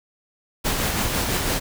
pink noise with tremolo, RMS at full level -22 dBFS, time 0.64-1.6 s, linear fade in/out 20 ms, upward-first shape sine, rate 6 Hz, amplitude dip 30%, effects none

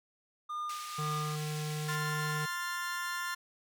triangle tone with tremolo, 1212 Hz, D#6, 46 cents flat, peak -32 dBFS, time 0.49-1.36 s, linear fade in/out 10 ms, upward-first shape sine, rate 2 Hz, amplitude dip 60%
pink band-pass noise, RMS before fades -46 dBFS, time 0.69-1.96 s, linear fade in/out 5 ms, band 2400 to 9600 Hz, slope 12 dB/octave
square tone, 152 Hz, D#3, 40 cents flat, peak -35 dBFS, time 0.98-2.46 s, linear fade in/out 10 ms
40% pulse chord, F major, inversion second, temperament equal, 1046.5 / 1396.9 / 1760 Hz, C6 / F6 / A6, 0 / 0 / 0 cents, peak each -38 dBFS, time 1.88-3.35 s, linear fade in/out 10 ms
effects none

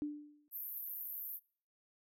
sine tone with exponential decay, 295.8 Hz, D4, 13 cents sharp, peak -33 dBFS, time 0.02-0.48 s, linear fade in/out 0 ms, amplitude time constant 100 ms
pink band-pass noise, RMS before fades -44 dBFS, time 0.51-1.4 s, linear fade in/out 50 ms, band 12000 to 15000 Hz, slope 96 dB/octave
effects noise-tail reverb RT60 0.5 s tail -26 dB re dry

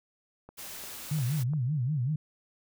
click train, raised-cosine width 1 ms, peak -33 dBFS, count 4, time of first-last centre 0.49-1.535 s, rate 2.87 Hz
white noise, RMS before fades -42 dBFS, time 0.57-1.44 s, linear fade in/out 20 ms
sine tone with vibrato, 136.8 Hz, C#3, 23 cents flat, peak -26 dBFS, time 1.11-2.16 s, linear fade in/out 5 ms, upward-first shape sine, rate 5.2 Hz, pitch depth 240 cents each way
effects none

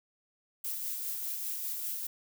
violet noise with tremolo, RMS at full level -35 dBFS, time 0.64-2.07 s, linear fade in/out 5 ms, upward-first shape sine, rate 5 Hz, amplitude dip 30%, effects none

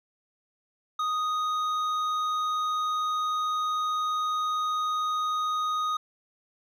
sine tone with hard clipping, 1244.5 Hz, D#6, in tune, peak -27 dBFS, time 0.99-5.97 s, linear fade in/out 5 ms, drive 7 dB, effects none

